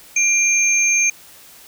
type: tone pair together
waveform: sine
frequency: 2379 / 6351 Hz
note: D7 / G8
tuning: +22 / +22 cents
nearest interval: octave + perfect fourth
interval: 1700 cents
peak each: -16 dBFS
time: 0.16-1.1 s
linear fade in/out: 5 ms
effects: white hiss -44 dBFS RMS until 1.67 s